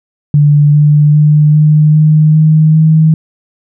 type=tone with pitch steps; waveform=sine; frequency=146.83 / 148.62 / 150.44 / 152.27 / 154.13 / 156.01 / 157.91 Hz; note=D3 / D3 / D3 / D#3 / D#3 / D#3 / D#3; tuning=0 / +21 / +42 / -37 / -16 / +5 / +26 cents; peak=-3 dBFS; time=0.34-3.14 s; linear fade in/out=2 ms; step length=400 ms; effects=none